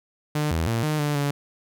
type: tone with pitch steps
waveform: sawtooth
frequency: 150.3 / 81.3 / 115 / 152.9 / 147.3 / 143 Hz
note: D3 / E2 / A#2 / D#3 / D3 / D3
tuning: +40 / -23 / -23 / -30 / +6 / -46 cents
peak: -18 dBFS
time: 0.35-1.31 s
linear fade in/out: 5 ms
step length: 160 ms
effects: none